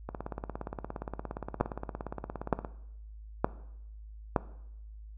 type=two click trains; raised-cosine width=1 ms; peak=-22 / -10 dBFS; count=45 / 4; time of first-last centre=0.09-2.648 / 1.61-4.362 s; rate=17.2 / 1.09 Hz; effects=noise-tail reverb RT60 0.8 s tail -17 dB re dry + added 53 Hz sine -44 dBFS peak until 5.17 s